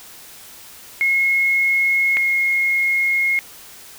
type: tone pair in turn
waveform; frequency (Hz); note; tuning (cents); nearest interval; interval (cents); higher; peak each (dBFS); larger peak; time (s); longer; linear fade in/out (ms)
sine; 2166 / 2154; C#7 / C7; -41 / +50; unison; 9; first; -14 / -15; first; 1.01-2.17 / 2.17-3.39; second; 0
effects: white hiss -41 dBFS RMS until 3.98 s